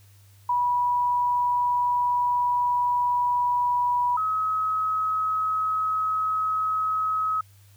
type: tone pair in turn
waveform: sine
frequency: 976 / 1276.9 Hz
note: B5 / D#6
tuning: -21 / +44 cents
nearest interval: perfect fourth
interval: 465 cents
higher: second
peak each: -20 / -22 dBFS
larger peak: first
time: 0.49-4.17 / 4.17-7.41 s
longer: first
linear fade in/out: 5 ms
effects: added 99 Hz sine -51 dBFS peak until 7.76 s + white hiss -60 dBFS RMS until 7.76 s